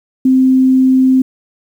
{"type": "tone", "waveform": "sine", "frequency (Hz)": 260.4, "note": "C4", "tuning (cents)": -8, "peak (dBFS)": -6, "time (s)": [0.25, 1.22], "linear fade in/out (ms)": 5, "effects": ["7-bit"]}